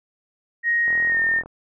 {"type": "tone with pitch glide", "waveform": "sine", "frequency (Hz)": [1875, 1820.6], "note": ["A#6", "A#6"], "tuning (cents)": [10, -41], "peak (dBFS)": -17, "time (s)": [0.63, 1.43], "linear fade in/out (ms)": 50, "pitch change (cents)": -51, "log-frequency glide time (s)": [1.08, 1.18]}
{"type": "click train", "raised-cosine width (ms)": 1, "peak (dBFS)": -24, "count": 25, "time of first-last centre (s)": [0.88, 1.46], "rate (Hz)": 41.4}
{"effects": []}